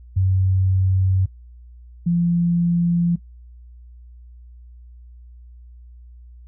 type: tone pair in turn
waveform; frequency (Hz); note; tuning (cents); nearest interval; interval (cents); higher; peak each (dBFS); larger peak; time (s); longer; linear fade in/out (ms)
sine; 94.3 / 172.05; F#2 / F3; +33 / -26; minor seventh; 1041; second; -15; neither; 0.16-1.26 / 2.06-3.16; neither; 10
effects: noise-tail reverb RT60 0.1 s tail -19 dB re dry + added 60 Hz sine -40 dBFS peak until 6.47 s